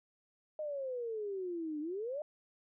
sine exponential two-way sweep, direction down then up, 622.3 to 293.7 to 622.3 Hz, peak -36 dBFS, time 0.59-2.22 s, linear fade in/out 2 ms, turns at 1.8 s, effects none

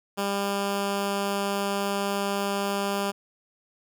10% pulse tone, 199.6 Hz, G3, 32 cents sharp, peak -17 dBFS, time 0.17-3.12 s, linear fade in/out 20 ms, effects none

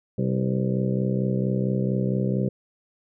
harmonic tone with a mistuned harmonic, 64.4 Hz, C2, 27 cents flat, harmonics 2 / 3 / 4 / 5 / 6 / 7 / 8 / 9, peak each -25 / -25 / -35 / -35 / -31 / -38 / -33 / -40 dBFS, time 0.18-2.49 s, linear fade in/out 5 ms, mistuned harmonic 7, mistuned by +82 cents, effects none

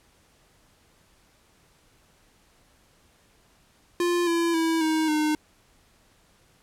square tone with pitch steps, 349.2 / 337.7 / 326.6 / 315.8 / 305.4 Hz, F4 / E4 / E4 / D#4 / D#4, 0 / +42 / -16 / +26 / -32 cents, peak -22 dBFS, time 4-5.35 s, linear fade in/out 2 ms, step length 270 ms, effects pink hiss -61 dBFS RMS until 6.62 s + low-pass 12000 Hz 12 dB/octave

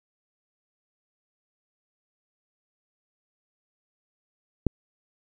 click, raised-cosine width 3 ms, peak -8 dBFS, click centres 4.667 s, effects none

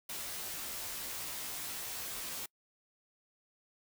white noise with comb filter, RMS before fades -41 dBFS, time 0.09-2.46 s, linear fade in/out 5 ms, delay 15 ms, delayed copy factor -0.8, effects noise-tail reverb RT60 0.1 s tail -26 dB re dry

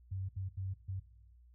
sine tone bursts at uneven times, 95.4 Hz, G2, 47 cents flat, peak -36 dBFS, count 4, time 0.11-0.29 / 0.36-0.49 / 0.57-0.74 / 0.88-1 s, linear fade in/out 10 ms, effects noise-tail reverb RT60 0.9 s tail -17 dB re dry + added 60 Hz sine -58 dBFS peak until 1.54 s

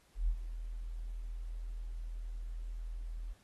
sine tone with ADSR envelope, 40.93 Hz, E1, 12 cents flat, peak -26 dBFS, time 0.15-3.34 s, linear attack 130 ms, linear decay 71 ms, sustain -12 dB, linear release 21 ms, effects pink hiss -68 dBFS RMS until 3.43 s + AAC 32 kbps

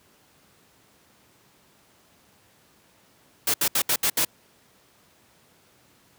white noise bursts at uneven times, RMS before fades -22 dBFS, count 6, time 3.47-3.54 / 3.61-3.68 / 3.75-3.82 / 3.89-3.96 / 4.03-4.1 / 4.17-4.25 s, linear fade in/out 5 ms, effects pink hiss -59 dBFS RMS until 6.18 s + high-pass 100 Hz 12 dB/octave

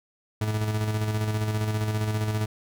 40% pulse tone with tremolo, 107.4 Hz, A2, 41 cents flat, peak -22 dBFS, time 0.41-2.46 s, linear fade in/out 5 ms, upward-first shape square, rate 15 Hz, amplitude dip 40%, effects none

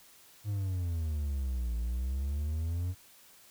triangle exponential two-way sweep, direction down then up, 105.9 to 56.6 to 92.5 Hz, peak -28 dBFS, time 0.44-2.95 s, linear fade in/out 50 ms, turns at 1.77 s, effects white hiss -58 dBFS RMS until 3.5 s

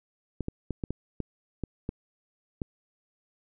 clicks, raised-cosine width 3 ms, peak -18 dBFS, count 9, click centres 0.407 / 0.484 / 0.707 / 0.838 / 0.906 / 1.203 / 1.637 / 1.891 / 2.618 s, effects none

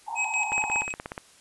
white band-pass noise, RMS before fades -33 dBFS, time 0.06-0.86 s, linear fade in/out 50 ms, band 800 to 910 Hz, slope 96 dB/octave
square tone with tremolo, 2543 Hz, D#7, 37 cents sharp, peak -24 dBFS, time 0.15-0.94 s, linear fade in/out 50 ms, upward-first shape square, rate 5.3 Hz, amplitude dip 60%
click train, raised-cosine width 0.5 ms, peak -18 dBFS, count 12, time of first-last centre 0.52-1.179 s, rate 16.7 Hz
effects white hiss -55 dBFS RMS until 1.4 s + resampled to 24000 Hz

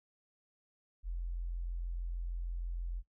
sine tone, 43.19 Hz, F1, 18 cents flat, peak -35 dBFS, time 1.03-3.03 s, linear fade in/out 50 ms, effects noise-tail reverb RT60 0.1 s tail -21 dB re dry

